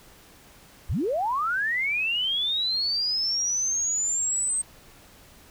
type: linear sweep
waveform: sine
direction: up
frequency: 34.66 to 8360 Hz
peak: -23 dBFS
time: 0.89-4.62 s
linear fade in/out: 10 ms
effects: pink hiss -52 dBFS RMS until 5.5 s